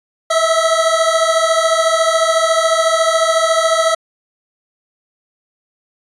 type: beating tone pair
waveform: 25% pulse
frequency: 644 / 658 Hz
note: E5 / E5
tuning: -41 / -3 cents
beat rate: 14 Hz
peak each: -11 dBFS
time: 0.3-3.95 s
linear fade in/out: 10 ms
effects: resampled to 24000 Hz